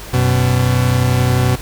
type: tone pair together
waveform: 40% pulse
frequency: 93.94 / 125.4 Hz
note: F#2 / B2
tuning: +27 / +27 cents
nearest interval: perfect fourth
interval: 500 cents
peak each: -16 / -12 dBFS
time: 0.13-1.56 s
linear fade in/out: 10 ms
effects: added 50 Hz sine -33 dBFS peak until 1.61 s + pink hiss -33 dBFS RMS until 1.61 s